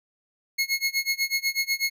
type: tone with tremolo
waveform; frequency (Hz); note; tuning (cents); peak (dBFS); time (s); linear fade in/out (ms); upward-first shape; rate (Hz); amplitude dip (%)
25% pulse; 2171; C#7; -37; -17; 0.58-1.9; 10; sine; 8.1; 95
effects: none